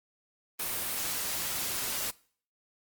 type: noise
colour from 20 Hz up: white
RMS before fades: -33 dBFS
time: 0.59-2.11 s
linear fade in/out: 10 ms
effects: noise-tail reverb RT60 0.5 s tail -22 dB re dry + Opus 32 kbps